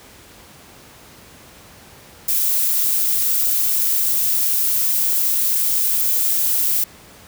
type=noise; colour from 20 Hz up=violet; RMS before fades=-18 dBFS; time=2.28-6.84 s; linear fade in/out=5 ms; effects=pink hiss -44 dBFS RMS until 7.27 s + high-pass 60 Hz 12 dB/octave